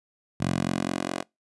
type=tone with high-pass filter sweep; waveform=10% pulse; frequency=44.82 Hz; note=F1; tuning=46 cents sharp; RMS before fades=-28 dBFS; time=0.4-1.23 s; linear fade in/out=10 ms; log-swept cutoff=130 to 410 Hz; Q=1.3; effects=noise-tail reverb RT60 0.2 s tail -25 dB re dry + resampled to 24000 Hz

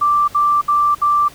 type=tone bursts; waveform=sine; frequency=1174.7 Hz; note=D6; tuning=in tune; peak=-11 dBFS; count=4; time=0.01-1.285 s; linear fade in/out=10 ms; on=270 ms; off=65 ms; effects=pink hiss -41 dBFS RMS until 1.34 s

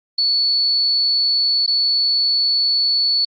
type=tone with dropouts; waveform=sine; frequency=4435 Hz; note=C#8; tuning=in tune; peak=-14 dBFS; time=0.18-3.25 s; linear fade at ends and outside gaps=5 ms; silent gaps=1.664-1.676 s; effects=Opus 32 kbps

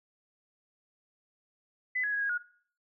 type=tone with pitch steps; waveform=sine; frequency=2008 / 1676 / 1657 / 1640 / 1444 Hz; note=B6 / G#6 / G#6 / G#6 / F#6; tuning=+28 / +15 / -4 / -22 / -43 cents; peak=-28 dBFS; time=1.95-2.38 s; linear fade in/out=10 ms; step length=86 ms; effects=noise-tail reverb RT60 0.5 s tail -18 dB re dry

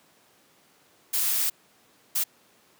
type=noise bursts at uneven times; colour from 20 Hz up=blue; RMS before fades=-25 dBFS; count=2; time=1.13-1.5 / 2.15-2.24 s; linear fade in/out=10 ms; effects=pink hiss -60 dBFS RMS until 2.79 s + high-pass 200 Hz 12 dB/octave

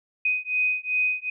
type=beating tone pair; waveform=sine; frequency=2500 / 2502.6 Hz; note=D#7 / D#7; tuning=+8 / +9 cents; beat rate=2.6 Hz; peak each=-25 dBFS; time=0.25-1.3 s; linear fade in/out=5 ms; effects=none

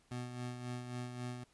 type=tone with tremolo; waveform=25% pulse; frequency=123.47 Hz; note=B2; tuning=in tune; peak=-35 dBFS; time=0.11-1.44 s; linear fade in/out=5 ms; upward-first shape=sine; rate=3.7 Hz; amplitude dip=50%; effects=pink hiss -70 dBFS RMS until 1.53 s + resampled to 24000 Hz

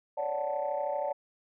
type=chord; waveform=sine; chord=D major seventh; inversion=third; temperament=equal; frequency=554.4 / 587.3 / 740 / 880 Hz; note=C#5 / D5 / F#5 / A5; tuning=0 / 0 / 0 / 0 cents; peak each=-35 / -32 / -36 / -35 dBFS; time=0.17-1.13 s; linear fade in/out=10 ms; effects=tanh soft clip ceiling -21 dBFS

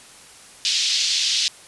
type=band-pass noise; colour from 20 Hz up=pink; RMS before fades=-21 dBFS; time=0.65-1.48 s; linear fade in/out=0 ms; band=3300 to 5600 Hz; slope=24 dB/octave; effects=white hiss -45 dBFS RMS until 1.67 s + resampled to 24000 Hz

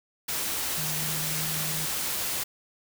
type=tone in noise; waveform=sine; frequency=155.56 Hz; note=D#3; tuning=in tune; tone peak=-35 dBFS; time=0.77-1.86 s; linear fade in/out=10 ms; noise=white; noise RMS=-30 dBFS; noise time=0.28-2.44 s; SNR=-8 dB; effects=none

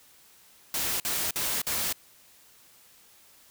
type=noise bursts; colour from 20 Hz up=white; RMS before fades=-29 dBFS; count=4; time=0.74-1.927 s; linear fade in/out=2 ms; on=260 ms; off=49 ms; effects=white hiss -57 dBFS RMS until 3.5 s

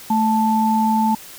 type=tone pair together; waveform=sine; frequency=220 / 878.5 Hz; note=A3 / A5; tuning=0 / -3 cents; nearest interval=2 octaves; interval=2397 cents; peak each=-17 dBFS; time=0.1-1.15 s; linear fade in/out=5 ms; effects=white hiss -39 dBFS RMS until 1.38 s

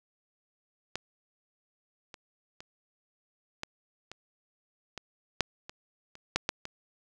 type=clicks; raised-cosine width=0.2 ms; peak=-16 / -27 / -27 / -17 / -25 / -21 / -7 / -24 / -30 / -8 / -10 / -21 dBFS; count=12; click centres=0.956 / 2.142 / 2.605 / 3.634 / 4.116 / 4.977 / 5.407 / 5.695 / 6.154 / 6.36 / 6.491 / 6.654 s; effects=none

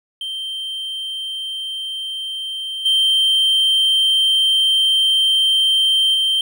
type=tone with level steps; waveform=triangle; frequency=3136 Hz; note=G7; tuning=in tune; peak=-22 / -11 / -13 dBFS; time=0.21-6.41 s; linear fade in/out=2 ms; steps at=2.85 / 6.14 s; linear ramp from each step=10 ms; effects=none

